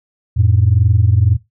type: tone pair together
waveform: sine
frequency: 89.6 / 111.47 Hz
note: F2 / A2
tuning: +45 / +23 cents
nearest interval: major third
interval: 378 cents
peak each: -11 dBFS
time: 0.36-1.37 s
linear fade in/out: 20 ms
effects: noise-tail reverb RT60 0.2 s tail -18 dB re dry + tanh soft clip ceiling -2 dBFS